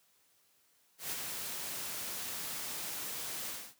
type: noise with ADSR envelope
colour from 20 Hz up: white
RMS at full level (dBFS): -36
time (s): 0.98-3.75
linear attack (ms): 140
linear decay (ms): 22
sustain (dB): -4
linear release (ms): 260
effects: white hiss -70 dBFS RMS until 3.79 s + high-pass 80 Hz 12 dB/octave